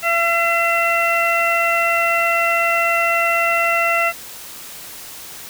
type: harmonic tone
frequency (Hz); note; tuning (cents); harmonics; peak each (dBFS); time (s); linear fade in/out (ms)
677; E5; +46; 1 / 2 / 3 / 4; -20 / -20 / -20 / -20; 0.02-4.13; 50
effects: white hiss -35 dBFS RMS until 5.49 s